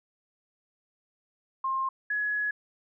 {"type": "tone pair in turn", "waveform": "sine", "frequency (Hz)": [1062, 1685.8], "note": ["C6", "G#6"], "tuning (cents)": [25, 25], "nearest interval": "minor sixth", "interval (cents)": 800, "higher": "second", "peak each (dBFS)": [-26, -26], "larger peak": "neither", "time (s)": [[1.64, 1.89], [2.1, 2.51]], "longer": "second", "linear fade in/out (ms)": 5, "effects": []}